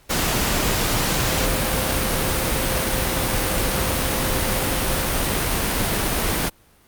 sine tone in noise, 523.3 Hz, C5, in tune, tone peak -30 dBFS, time 1.24-5.09 s, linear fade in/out 20 ms, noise pink, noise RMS -21 dBFS, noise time 0.09-6.5 s, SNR -12 dB, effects pink hiss -55 dBFS RMS until 6.87 s + Opus 48 kbps

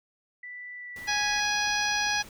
sine tone with pitch glide, 1975.5 to 1963 Hz, B6 to B6, 0 to -11 cents, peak -38 dBFS, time 0.43-1.4 s, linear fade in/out 5 ms, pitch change -11 cents, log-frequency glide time 0.75-0.9 s
pink noise, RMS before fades -48 dBFS, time 0.96-2.29 s, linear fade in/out 2 ms
harmonic tone, 830.6 Hz, G#5, in tune, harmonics 1 / 2 / 3 / 4 / 5 / 6 / 7, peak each -31 / -29 / -32 / -36 / -36 / -34 / -34 dBFS, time 1.07-2.23 s, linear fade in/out 20 ms
effects none

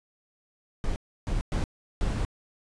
brown noise bursts at uneven times, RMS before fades -27 dBFS, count 4, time 0.84-0.96 / 1.27-1.41 / 1.52-1.64 / 2.01-2.25 s, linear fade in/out 0 ms, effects resampled to 22050 Hz

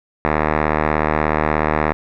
5% pulse tone with low-pass filter, 76.7 Hz, D#2, 24 cents flat, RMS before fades -18 dBFS, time 0.25-1.93 s, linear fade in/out 0 ms, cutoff 1600 Hz, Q 4.9, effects none

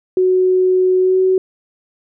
sine tone with pitch glide, 370 to 374.9 Hz, F#4 to F#4, 0 to +23 cents, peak -10 dBFS, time 0.17-1.38 s, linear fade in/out 2 ms, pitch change +23 cents, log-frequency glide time 0.99-1.19 s, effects none

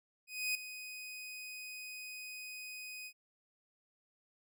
sawtooth tone with ADSR envelope, 2500 Hz, D#7, 8 cents sharp, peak -28 dBFS, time 0.27-3.13 s, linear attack 280 ms, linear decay 3 ms, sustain -13 dB, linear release 67 ms, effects none

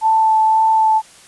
sine tone with vibrato, 880 Hz, A5, in tune, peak -10 dBFS, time 0.01-1.02 s, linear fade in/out 50 ms, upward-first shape sine, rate 1.9 Hz, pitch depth 10 cents each way, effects white hiss -44 dBFS RMS until 1.27 s + resampled to 24000 Hz

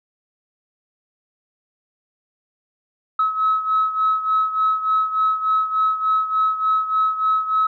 sine beating tone pair, 1286 / 1289.4 Hz, E6 / E6, -43 / -39 cents, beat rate 3.4 Hz, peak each -17 / -22 dBFS, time 3.19-7.67 s, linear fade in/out 5 ms, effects tanh soft clip ceiling -10 dBFS

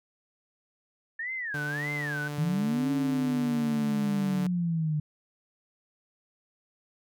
sine tone with vibrato, 1760 Hz, A6, in tune, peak -31 dBFS, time 1.19-2.28 s, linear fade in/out 5 ms, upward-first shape sine, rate 1.7 Hz, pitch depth 290 cents each way
sawtooth tone, 146.83 Hz, D3, in tune, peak -29 dBFS, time 1.54-4.47 s, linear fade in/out 5 ms
sine linear two-way sweep, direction up then down, 148.9 to 277.2 to 148.9 Hz, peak -25 dBFS, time 2.38-5 s, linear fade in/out 5 ms, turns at 2.91 s
effects none

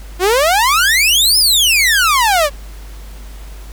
sawtooth exponential two-way sweep, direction up then down, 343.7 to 5274 to 549 Hz, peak -6 dBFS, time 0.19-2.5 s, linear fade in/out 50 ms, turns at 1.38 s, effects added 50 Hz sine -29 dBFS peak until 3.72 s + pink hiss -41 dBFS RMS until 3.72 s

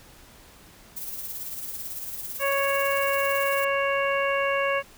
violet noise with tremolo, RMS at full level -33 dBFS, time 0.96-3.65 s, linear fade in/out 10 ms, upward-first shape sine, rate 18 Hz, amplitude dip 45%
harmonic tone, 554.4 Hz, C#5, in tune, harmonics 1 / 2 / 3 / 4 / 5, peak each -25 / -28 / -30 / -31 / -32 dBFS, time 2.39-4.83 s, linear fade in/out 50 ms
effects pink hiss -51 dBFS RMS until 4.97 s

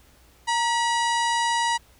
harmonic tone with a mistuned harmonic, 967 Hz, B5, 37 cents flat, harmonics 1 / 2 / 3 / 4 / 5 / 6 / 7 / 8 / 9 / 10, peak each -22 / -28 / -32 / -34 / -36 / -38 / -39 / -40 / -41 / -42 dBFS, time 0.47-1.78 s, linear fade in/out 20 ms, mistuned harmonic 1, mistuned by -66 cents, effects added 60 Hz sine -57 dBFS peak until 1.99 s + pink hiss -57 dBFS RMS until 1.99 s

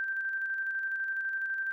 sine tone with tremolo, 1568 Hz, G6, in tune, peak -29 dBFS, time 0-1.72 s, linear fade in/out 0 ms, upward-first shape square, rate 12 Hz, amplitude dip 30%, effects none

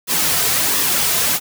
white noise with flanger, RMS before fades -17 dBFS, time 0.07-1.4 s, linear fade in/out 50 ms, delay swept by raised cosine 1.3 to 3.6 ms, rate 1.4 Hz, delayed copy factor -0.5, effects none

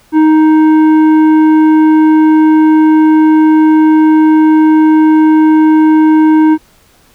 sine tone with tanh clipping, 312.2 Hz, D#4, 6 cents sharp, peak -5 dBFS, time 0.12-6.58 s, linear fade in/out 50 ms, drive 10 dB, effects pink hiss -47 dBFS RMS until 7.14 s

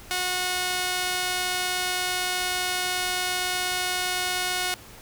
5% pulse tone pair together, 364.2 / 728.4 Hz, F#4 / F#5, -27 / -27 cents, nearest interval octave, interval 1200 cents, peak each -18 dBFS, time 0.11-4.74 s, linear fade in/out 0 ms, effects pink hiss -46 dBFS RMS until 5.01 s

